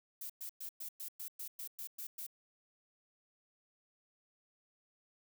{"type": "noise bursts", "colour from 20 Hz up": "violet", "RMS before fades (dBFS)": -44, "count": 11, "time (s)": [0.21, 2.267], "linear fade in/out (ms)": 5, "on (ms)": 87, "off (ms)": 110, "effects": []}